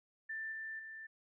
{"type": "tone with level steps", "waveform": "sine", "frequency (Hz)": 1775, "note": "A6", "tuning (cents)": 15, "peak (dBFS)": [-39, -41, -46], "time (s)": [0.29, 1.07], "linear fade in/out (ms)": 10, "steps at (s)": [0.52, 0.79], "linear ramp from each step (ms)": 2, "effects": []}